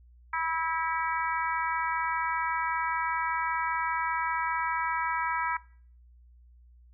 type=harmonic tone; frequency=325.1 Hz; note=E4; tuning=24 cents flat; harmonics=3 / 4 / 5 / 6 / 7; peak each=-31 / -33 / -35 / -37 / -38 dBFS; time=0.33-5.57 s; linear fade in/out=5 ms; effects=noise-tail reverb RT60 0.5 s tail -21 dB re dry + added 60 Hz sine -53 dBFS peak until 6.93 s